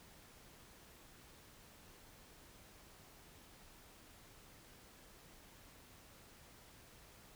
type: silence
effects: pink hiss -61 dBFS RMS until 7.35 s